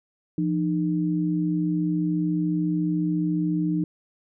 sine tone pair together, 171.51 / 305.6 Hz, F3 / D#4, -31 / -31 cents, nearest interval minor seventh, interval 1000 cents, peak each -24 dBFS, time 0.38-3.84 s, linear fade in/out 2 ms, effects none

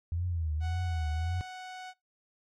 sine tone with vibrato, 82.5 Hz, E2, 2 cents sharp, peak -29 dBFS, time 0.12-1.41 s, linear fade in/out 0 ms, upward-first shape triangle, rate 1.8 Hz, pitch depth 160 cents each way
sawtooth tone, 741 Hz, F#5, 2 cents sharp, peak -37 dBFS, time 0.6-1.94 s, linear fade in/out 50 ms
effects noise-tail reverb RT60 0.2 s tail -23 dB re dry + low-pass 6000 Hz 12 dB/octave

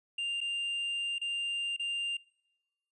triangle tone with dropouts, 2794 Hz, F7, in tune, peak -30 dBFS, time 0.18-2.17 s, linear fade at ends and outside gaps 5 ms, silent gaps 0.406-0.412 / 1.184-1.214 / 1.765-1.795 s, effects noise-tail reverb RT60 1.0 s tail -25 dB re dry + resampled to 24000 Hz

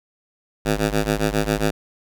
10% pulse ring-modulated tone, 104.6 Hz, G#2, 13 cents sharp, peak -8 dBFS, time 0.65-1.71 s, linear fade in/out 5 ms, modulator 56 Hz, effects none

